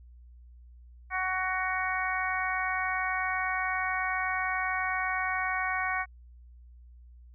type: harmonic tone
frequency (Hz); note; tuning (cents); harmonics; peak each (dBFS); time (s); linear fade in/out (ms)
372.4; F#4; +11; 2 / 3 / 4 / 5 / 6; -34 / -34 / -34 / -34 / -34; 1.1-6.06; 50
effects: added 60 Hz sine -49 dBFS peak until 7.34 s